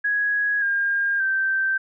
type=tone with pitch steps; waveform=sine; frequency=1664 / 1611 / 1559.8 Hz; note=G#6 / G6 / G6; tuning=+3 / +47 / -9 cents; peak=-19 dBFS; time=0.04-1.78 s; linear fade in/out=10 ms; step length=580 ms; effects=none